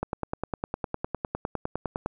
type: click train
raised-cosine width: 1 ms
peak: -14 dBFS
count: 21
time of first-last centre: 0.03-2.06 s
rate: 9.85 Hz
effects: none